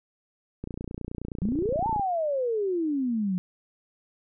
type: click train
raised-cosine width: 3 ms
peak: -21 dBFS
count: 41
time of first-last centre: 0.64-1.996 s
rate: 29.5 Hz
type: exponential two-way sweep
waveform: sine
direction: up then down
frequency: 176.8 to 921 to 176.8 Hz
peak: -24 dBFS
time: 1.42-3.38 s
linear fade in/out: 0 ms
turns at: 1.88 s
effects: none